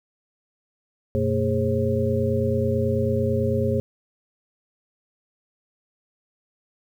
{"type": "tone cluster", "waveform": "sine", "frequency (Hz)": [92.7, 121.8, 228, 412, 536], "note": ["F#2", "B2", "A#3", "G#4", "C5"], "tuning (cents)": [4, -24, -38, -14, 42], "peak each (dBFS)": -26, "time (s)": [1.15, 3.8], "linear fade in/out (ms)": 0, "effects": ["9-bit"]}